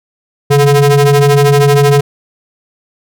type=ring-modulated tone; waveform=square; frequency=144.7 Hz; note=D3; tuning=25 cents flat; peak=-3 dBFS; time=0.5-2.01 s; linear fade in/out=10 ms; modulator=283 Hz; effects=none